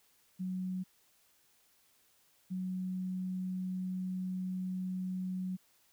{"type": "tone pair in turn", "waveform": "sine", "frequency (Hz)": [185, 185], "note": ["F#3", "F#3"], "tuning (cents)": [0, 0], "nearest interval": "unison", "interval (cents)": 0, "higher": "neither", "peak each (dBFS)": [-34, -34], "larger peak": "neither", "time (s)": [[0.39, 0.84], [2.5, 5.57]], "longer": "second", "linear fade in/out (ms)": 20, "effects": ["white hiss -69 dBFS RMS until 5.92 s"]}